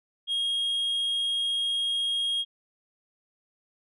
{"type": "tone", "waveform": "sine", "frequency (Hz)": 3262, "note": "G#7", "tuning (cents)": -32, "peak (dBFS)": -22, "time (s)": [0.27, 2.45], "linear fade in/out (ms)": 50, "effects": ["tanh soft clip ceiling -24 dBFS"]}